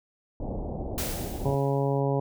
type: low-pass noise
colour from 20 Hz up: pink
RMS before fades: -33 dBFS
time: 0.4-1.55 s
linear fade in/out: 2 ms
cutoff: 800 Hz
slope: 48 dB/octave
type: noise with exponential decay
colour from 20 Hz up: white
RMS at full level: -31 dBFS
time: 0.98-2 s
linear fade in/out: 0 ms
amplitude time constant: 220 ms
type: harmonic tone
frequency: 138.59 Hz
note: C#3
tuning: in tune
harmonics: 1 / 2 / 3 / 4 / 5 / 6 / 7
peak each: -26 / -32 / -29 / -31 / -36 / -36 / -37 dBFS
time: 1.45-2.2 s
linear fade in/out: 5 ms
effects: none